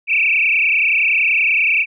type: tone with frequency modulation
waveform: sine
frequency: 2489 Hz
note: D#7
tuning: in tune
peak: -12 dBFS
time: 0.07-1.86 s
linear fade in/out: 50 ms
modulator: 30.5 Hz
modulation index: 7.2
effects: none